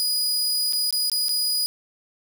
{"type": "tone with dropouts", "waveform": "sawtooth", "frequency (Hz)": 4931, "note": "D#8", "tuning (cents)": -16, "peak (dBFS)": -18, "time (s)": [0, 1.66], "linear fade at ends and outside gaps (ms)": 0, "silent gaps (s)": [[0.725, 0.732], [0.907, 0.926], [1.098, 1.117], [1.284, 1.292]], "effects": []}